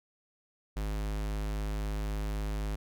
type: tone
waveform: square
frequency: 51.91 Hz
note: G#1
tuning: in tune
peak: -32 dBFS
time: 0.76-2.76 s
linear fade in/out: 10 ms
effects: none